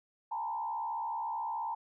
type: tone with frequency modulation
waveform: sine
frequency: 907 Hz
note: A#5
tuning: 48 cents flat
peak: -33 dBFS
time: 0.31-1.75 s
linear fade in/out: 10 ms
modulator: 69.4 Hz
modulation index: 1
effects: none